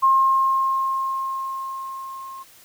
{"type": "tone with level ramp", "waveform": "sine", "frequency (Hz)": 1068, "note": "C6", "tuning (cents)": 35, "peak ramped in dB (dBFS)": [-12, -34], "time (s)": [0.02, 2.44], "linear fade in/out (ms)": 20, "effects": ["white hiss -50 dBFS RMS until 2.64 s"]}